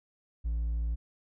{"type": "tone with hard clipping", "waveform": "sine", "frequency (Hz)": 57, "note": "A#1", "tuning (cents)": -38, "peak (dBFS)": -29, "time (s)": [0.44, 0.96], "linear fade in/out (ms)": 20, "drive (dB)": 2, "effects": []}